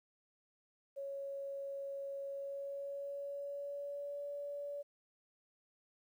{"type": "tone with pitch glide", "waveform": "sine", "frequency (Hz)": [554.4, 573], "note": ["C#5", "D5"], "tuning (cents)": [0, -43], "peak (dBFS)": -40, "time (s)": [0.96, 4.83], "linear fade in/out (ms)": 20, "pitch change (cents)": 57, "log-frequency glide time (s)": [2.27, 4.22], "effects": ["12-bit"]}